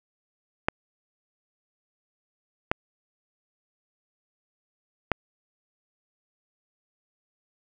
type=clicks; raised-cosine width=0.5 ms; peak=-6 dBFS; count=3; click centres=0.685 / 2.715 / 5.117 s; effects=none